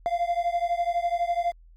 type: beating tone pair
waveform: triangle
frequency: 688 / 700 Hz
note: F5 / F5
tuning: -26 / +4 cents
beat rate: 12 Hz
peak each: -24 / -25 dBFS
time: 0.06-1.52 s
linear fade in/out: 0 ms
effects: added 41 Hz sine -49 dBFS peak until 1.76 s